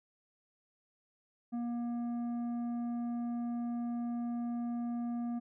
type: tone with tanh clipping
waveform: sine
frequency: 237.8 Hz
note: A#3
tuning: 35 cents sharp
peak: -35 dBFS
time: 1.52-5.4 s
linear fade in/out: 20 ms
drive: 8 dB
effects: none